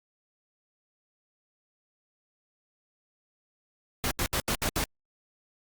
pink noise bursts at uneven times, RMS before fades -28 dBFS, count 6, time 4.04-4.11 / 4.19-4.26 / 4.33-4.4 / 4.48-4.55 / 4.62-4.69 / 4.76-4.84 s, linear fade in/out 0 ms, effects Opus 48 kbps

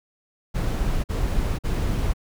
brown noise bursts, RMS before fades -23 dBFS, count 3, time 0.54-2.136 s, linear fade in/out 20 ms, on 500 ms, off 48 ms, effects none

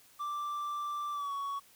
triangle tone with pitch glide, 1174.7 to 1119.1 Hz, D6 to C#6, 0 to +16 cents, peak -32 dBFS, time 0.19-1.6 s, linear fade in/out 20 ms, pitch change -84 cents, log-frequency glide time 1.12-1.32 s, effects white hiss -61 dBFS RMS until 1.75 s

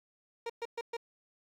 30% pulse tone bursts, 466.2 Hz, A#4, in tune, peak -32 dBFS, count 4, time 0.46-0.968 s, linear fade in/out 5 ms, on 37 ms, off 120 ms, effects low-pass 5000 Hz 12 dB/octave + 10-bit

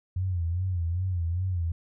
sine tone with vibrato, 88.5 Hz, F2, 23 cents sharp, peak -25 dBFS, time 0.16-1.72 s, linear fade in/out 5 ms, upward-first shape sine, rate 2.5 Hz, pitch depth 110 cents each way, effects none

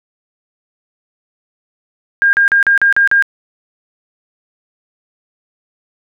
sine tone bursts, 1611 Hz, G6, 47 cents sharp, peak -7 dBFS, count 7, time 2.22-3.224 s, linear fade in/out 0 ms, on 110 ms, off 39 ms, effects none

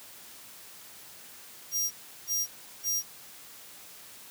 sawtooth tone bursts, 5700 Hz, F8, 34 cents sharp, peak -24 dBFS, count 3, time 1.71-3.03 s, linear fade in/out 50 ms, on 200 ms, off 360 ms, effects white hiss -49 dBFS RMS until 4.3 s + high-pass 80 Hz 12 dB/octave

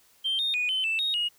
sine tone with pitch steps, 3152 / 3681 / 2468 / 3058 / 2650 / 3743 / 2878 Hz, G7 / A#7 / D#7 / G7 / E7 / A#7 / F#7, +9 / -23 / -15 / -44 / +9 / +6 / -49 cents, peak -23 dBFS, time 0.24-1.29 s, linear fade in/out 20 ms, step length 150 ms, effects tanh soft clip ceiling -21 dBFS + white hiss -61 dBFS RMS until 1.38 s

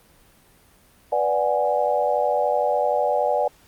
sine chord, G# half-diminished seventh, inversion first, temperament equal, 493.9 / 587.3 / 740 / 830.6 Hz, B4 / D5 / F#5 / G#5, 0 / 0 / 0 / 0 cents, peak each -25 / -22 / -24 / -25 dBFS, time 1.12-3.48 s, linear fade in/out 5 ms, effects pink hiss -55 dBFS RMS until 3.67 s + Opus 32 kbps

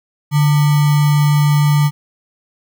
sine tone with sample-and-hold, 146.83 Hz, D3, in tune, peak -9 dBFS, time 0.31-1.91 s, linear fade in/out 50 ms, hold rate 1050 Hz, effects none

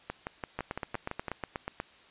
two click trains, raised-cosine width 0.5 ms, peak -18 / -19 dBFS, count 11 / 8, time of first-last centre 0.59-1.801 / 0.1-1.282 s, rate 8.26 / 5.92 Hz, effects white hiss -57 dBFS RMS until 2.1 s + resampled to 8000 Hz

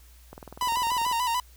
click train, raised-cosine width 1 ms, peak -27 dBFS, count 17, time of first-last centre 0.33-1.114 s, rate 20.4 Hz
45% pulse tone with vibrato, 959 Hz, A#5, 49 cents sharp, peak -24 dBFS, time 0.61-1.4 s, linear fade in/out 2 ms, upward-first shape square, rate 6.8 Hz, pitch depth 63 cents each way
effects added 60 Hz sine -50 dBFS peak until 1.56 s + white hiss -58 dBFS RMS until 1.56 s

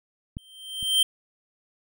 clicks, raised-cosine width 5 ms, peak -20 / -30 dBFS, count 2, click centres 0.369 / 0.828 s
square tone with exponential growth, 3136 Hz, G7, in tune, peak -16 dBFS, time 0.38-1.03 s, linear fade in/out 5 ms, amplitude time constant 140 ms
effects none

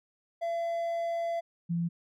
triangle / sine tone pair in turn, 676 / 170.03 Hz, E5 / F3, +43 / -46 cents, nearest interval 2 octaves, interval 2389 cents, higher first, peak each -27 dBFS, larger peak neither, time 0.41-1.41 / 1.69-1.89 s, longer first, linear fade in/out 20 ms, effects none

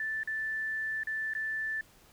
sine tone with dropouts, 1760 Hz, A6, in tune, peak -31 dBFS, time 0-1.81 s, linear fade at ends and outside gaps 2 ms, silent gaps 0.233-0.274 / 1.034-1.071 / 1.336-1.35 s, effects pink hiss -60 dBFS RMS until 2.12 s

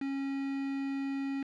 triangle tone with quantisation, 273.9 Hz, C#4, 21 cents flat, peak -30 dBFS, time 0.01-1.43 s, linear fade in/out 5 ms, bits 7, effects low-pass 3000 Hz 12 dB/octave

